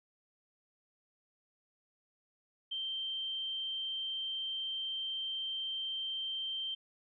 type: tone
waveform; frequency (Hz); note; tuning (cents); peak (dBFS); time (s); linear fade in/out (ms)
sine; 3136; G7; 0; -35; 2.71-6.75; 10
effects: none